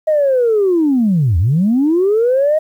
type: linear two-way sweep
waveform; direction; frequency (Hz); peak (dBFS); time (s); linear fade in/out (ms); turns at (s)
sine; down then up; 634 to 77.78 to 634; -9; 0.07-2.59; 10; 1.38
effects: tanh soft clip ceiling -6 dBFS + 8-bit

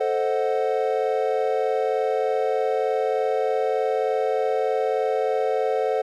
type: chord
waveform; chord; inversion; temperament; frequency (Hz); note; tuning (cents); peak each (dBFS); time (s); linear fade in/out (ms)
triangle; A diminished seventh; none; equal; 440 / 523.3 / 622.3 / 740; A4 / C5 / Eb5 / Gb5; 0 / 0 / 0 / 0; -22 / -23 / -28 / -25; 0-6.02; 10
effects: none

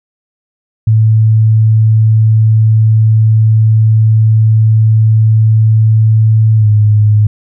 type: tone with pitch glide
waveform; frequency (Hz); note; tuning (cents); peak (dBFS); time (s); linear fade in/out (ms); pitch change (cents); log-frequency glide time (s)
sine; 110 to 105.89; A2 to G#2; 0 to +34; -4; 0.87-7.27; 5; -66; 6.57-6.67
effects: none

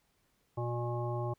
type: harmonic tone with a mistuned harmonic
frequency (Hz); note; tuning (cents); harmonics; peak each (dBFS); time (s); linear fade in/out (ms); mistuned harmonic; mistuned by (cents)
120.3; B2; -45; 1 / 3 / 5 / 7 / 9; -34 / -39 / -41 / -42 / -44; 0.57-1.34; 10; 7; -20
effects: pink hiss -74 dBFS RMS until 1.38 s

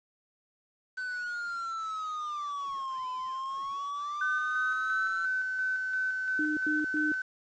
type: linear two-way sweep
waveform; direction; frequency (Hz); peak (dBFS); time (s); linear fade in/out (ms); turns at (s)
triangle; down then up; 1522 to 1011 to 1357; -31; 0.97-5.26; 10; 3.1
type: tone with tremolo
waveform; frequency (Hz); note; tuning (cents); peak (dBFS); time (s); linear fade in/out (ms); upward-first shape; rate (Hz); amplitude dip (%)
sine; 1520; F#6; +46; -27; 4.21-7.22; 5; square; 2.9; 30
type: tone bursts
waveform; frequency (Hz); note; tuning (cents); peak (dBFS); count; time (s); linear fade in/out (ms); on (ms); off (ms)
sine; 304.4; D#4; -38; -29; 3; 6.39-7.12; 2; 180; 95
effects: resampled to 16000 Hz + 9-bit

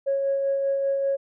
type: tone with tremolo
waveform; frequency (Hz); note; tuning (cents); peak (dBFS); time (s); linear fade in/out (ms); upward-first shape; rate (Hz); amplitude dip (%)
sine; 550; C#5; -14; -19; 0.06-1.17; 20; sine; 5.1; 30
effects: tanh soft clip ceiling -16 dBFS

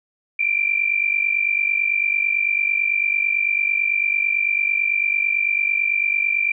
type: tone pair together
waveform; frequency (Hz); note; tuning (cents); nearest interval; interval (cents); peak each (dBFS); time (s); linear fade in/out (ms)
sine; 2339 / 2388; D7 / D7; -8 / +28; unison; 36; -20; 0.39-6.52; 5
effects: none

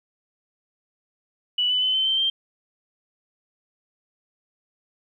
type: tone with pitch steps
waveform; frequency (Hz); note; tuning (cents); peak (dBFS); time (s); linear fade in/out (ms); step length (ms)
sine; 2957 / 2997 / 3037 / 3077 / 3118 / 3160; F#7 / F#7 / F#7 / G7 / G7 / G7; -2 / +22 / +44 / -33 / -10 / +13; -19; 1.58-2.3; 5; 120
effects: 10-bit

